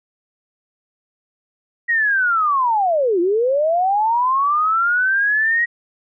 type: linear two-way sweep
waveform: sine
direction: down then up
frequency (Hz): 1909 to 334 to 1909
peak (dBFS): -14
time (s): 1.88-5.66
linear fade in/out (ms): 20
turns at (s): 3.2
effects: none